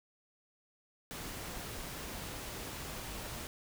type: noise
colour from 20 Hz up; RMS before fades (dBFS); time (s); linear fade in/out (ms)
pink; -43; 1.11-3.47; 0
effects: none